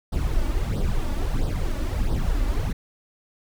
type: noise with flanger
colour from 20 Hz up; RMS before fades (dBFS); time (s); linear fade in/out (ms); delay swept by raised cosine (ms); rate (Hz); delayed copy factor
brown; -23; 0.12-2.73; 10; 0.21 to 3.51; 1.5; +0.75
effects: none